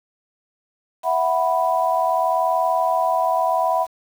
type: chord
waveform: sine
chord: E suspended second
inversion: none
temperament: equal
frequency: 659.3 / 740 / 987.8 Hz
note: E5 / F#5 / B5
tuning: 0 / 0 / 0 cents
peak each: -21 dBFS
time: 1.03-3.87 s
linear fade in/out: 50 ms
effects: 7-bit